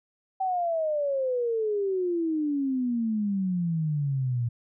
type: exponential sweep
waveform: sine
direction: down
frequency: 772 to 116 Hz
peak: -24 dBFS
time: 0.4-4.49 s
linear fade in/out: 10 ms
effects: none